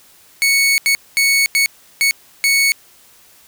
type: tone bursts at uneven times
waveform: sawtooth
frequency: 2217 Hz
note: C#7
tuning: in tune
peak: -8 dBFS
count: 6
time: 0.42-0.78 / 0.86-0.95 / 1.17-1.46 / 1.55-1.66 / 2.01-2.11 / 2.44-2.72 s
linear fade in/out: 0 ms
effects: white hiss -48 dBFS RMS until 3.47 s